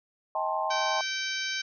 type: chord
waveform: sine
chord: A half-diminished seventh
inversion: second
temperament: just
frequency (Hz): 633.6 / 792 / 880 / 1056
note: Eb5 / G5 / A5 / C6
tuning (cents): +31 / +18 / 0 / +16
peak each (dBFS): -32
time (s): 0.35-1.01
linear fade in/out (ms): 2
type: harmonic tone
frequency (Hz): 773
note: G5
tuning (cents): -24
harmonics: 2 / 3 / 4 / 5 / 6 / 7 / 8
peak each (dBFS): -34 / -36 / -37 / -38 / -39 / -39 / -40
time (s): 0.7-1.62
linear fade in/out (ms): 10
effects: none